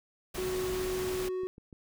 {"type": "noise", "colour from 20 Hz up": "pink", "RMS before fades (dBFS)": -39, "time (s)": [0.34, 1.29], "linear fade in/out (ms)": 10}
{"type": "tone", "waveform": "triangle", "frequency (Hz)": 370, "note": "F#4", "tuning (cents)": 0, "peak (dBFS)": -29, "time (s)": [0.38, 1.47], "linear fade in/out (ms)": 0}
{"type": "click train", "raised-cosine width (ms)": 3, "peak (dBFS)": -36, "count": 8, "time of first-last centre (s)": [0.7, 1.728], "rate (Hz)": 6.81}
{"effects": []}